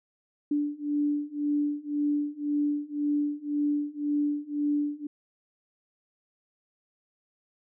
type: beating tone pair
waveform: sine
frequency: 291.7 / 293.6 Hz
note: D4 / D4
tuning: -12 / 0 cents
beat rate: 1.9 Hz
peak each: -29 / -28 dBFS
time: 0.51-5.07 s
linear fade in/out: 5 ms
effects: none

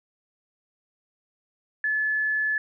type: tone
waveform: sine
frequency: 1725 Hz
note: A6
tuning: 35 cents flat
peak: -22 dBFS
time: 1.84-2.58 s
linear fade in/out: 2 ms
effects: none

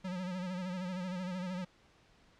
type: tone with vibrato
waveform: square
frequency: 182.8 Hz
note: F#3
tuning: 21 cents flat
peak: -37 dBFS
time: 0.04-1.65 s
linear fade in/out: 10 ms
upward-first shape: sine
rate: 13 Hz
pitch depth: 65 cents each way
effects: pink hiss -65 dBFS RMS until 2.39 s + low-pass 5000 Hz 12 dB/octave

